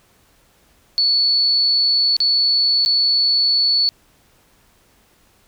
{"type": "tone with dropouts", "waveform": "sine", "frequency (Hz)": 4435, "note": "C#8", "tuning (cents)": 0, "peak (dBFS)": -13, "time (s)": [0.98, 3.89], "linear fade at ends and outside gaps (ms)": 0, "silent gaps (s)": [[2.166, 2.203], [2.85, 2.86]], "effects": ["pink hiss -56 dBFS RMS until 5.47 s"]}